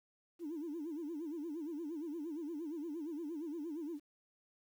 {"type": "tone with vibrato", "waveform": "sine", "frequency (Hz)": 314.7, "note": "D#4", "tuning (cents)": 20, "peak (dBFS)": -38, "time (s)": [0.39, 4], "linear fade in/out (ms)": 50, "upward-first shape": "sine", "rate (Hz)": 8.6, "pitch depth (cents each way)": 170, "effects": ["tanh soft clip ceiling -36 dBFS", "11-bit"]}